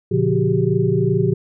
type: tone cluster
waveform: sine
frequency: 118.2 / 142.8 / 174.8 / 378 / 400.9 Hz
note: A#2 / D3 / F3 / F#4 / G4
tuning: +24 / -48 / +2 / +37 / +39 cents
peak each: -21 dBFS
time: 0.11-1.34 s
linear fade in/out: 10 ms
effects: none